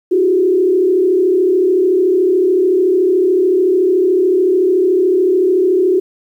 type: tone with frequency modulation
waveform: sine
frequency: 370 Hz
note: F#4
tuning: in tune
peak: -9 dBFS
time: 0.11-6 s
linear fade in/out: 10 ms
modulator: 33.7 Hz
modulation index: 0.87
effects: 8-bit